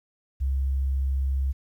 sine tone, 67.2 Hz, C2, 47 cents sharp, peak -22 dBFS, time 0.4-1.53 s, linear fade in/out 20 ms, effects 10-bit

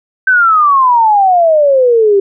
sine exponential sweep, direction down, 1556 to 388.3 Hz, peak -5 dBFS, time 0.27-2.2 s, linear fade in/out 5 ms, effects none

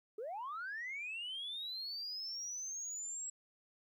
sine linear sweep, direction up, 400.5 to 7730 Hz, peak -39 dBFS, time 0.18-3.3 s, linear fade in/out 5 ms, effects tanh soft clip ceiling -37 dBFS + 13-bit

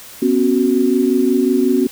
sine chord, B suspended second, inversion none, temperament equal with one note detuned, 246.9 / 272.4 / 370 Hz, B3 / C#4 / F#4, 0 / -30 / 0 cents, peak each -16 dBFS, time 0.22-1.87 s, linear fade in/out 5 ms, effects white hiss -37 dBFS RMS until 1.91 s

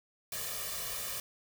white noise with comb filter, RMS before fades -38 dBFS, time 0.32-1.2 s, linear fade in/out 2 ms, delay 1.7 ms, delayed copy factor +0.85, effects none

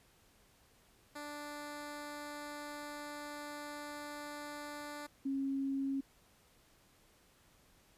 10% pulse / sine tone pair in turn, 293.7 / 272.3 Hz, D4 / C#4, 0 / -31 cents, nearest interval minor second, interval 131 cents, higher first, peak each -35 / -33 dBFS, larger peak second, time 1.15-5.07 / 5.25-6.01 s, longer first, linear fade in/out 10 ms, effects pink hiss -67 dBFS RMS until 7.97 s + resampled to 32000 Hz

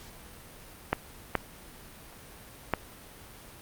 clicks, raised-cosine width 0.5 ms, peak -9 dBFS, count 3, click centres 0.93 / 1.353 / 2.737 s, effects pink hiss -49 dBFS RMS until 3.61 s + Opus 48 kbps

